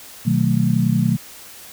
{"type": "chord", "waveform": "sine", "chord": "B dominant seventh", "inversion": "none", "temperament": "just", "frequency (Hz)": [123.47, 154.34, 185.21, 222.2], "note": ["B2", "D#3", "F#3", "A3"], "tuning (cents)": [0, -14, 2, 17], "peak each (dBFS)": -20, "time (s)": [0.25, 1.17], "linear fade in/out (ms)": 20, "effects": ["white hiss -40 dBFS RMS until 1.72 s"]}